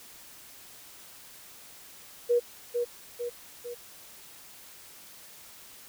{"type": "tone with echo", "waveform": "sine", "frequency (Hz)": 480.3, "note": "B4", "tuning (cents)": -48, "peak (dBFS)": -20, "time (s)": [2.29, 2.4], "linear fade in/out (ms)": 20, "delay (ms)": 450, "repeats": 3, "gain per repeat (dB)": -5, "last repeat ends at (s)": 3.75, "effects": ["white hiss -50 dBFS RMS until 5.88 s"]}